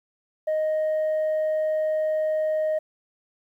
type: tone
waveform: sine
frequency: 622.3 Hz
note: D#5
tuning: in tune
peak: -19 dBFS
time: 0.47-2.79 s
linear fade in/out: 10 ms
effects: tanh soft clip ceiling -20 dBFS + 10-bit